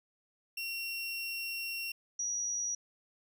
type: tone pair in turn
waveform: 30% pulse / sine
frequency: 2735 / 5795 Hz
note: F7 / F#8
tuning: -37 / -37 cents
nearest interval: octave + minor second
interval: 1300 cents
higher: second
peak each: -33 / -32 dBFS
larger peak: second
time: 0.57-1.92 / 2.19-2.75 s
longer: first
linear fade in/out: 5 ms
effects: none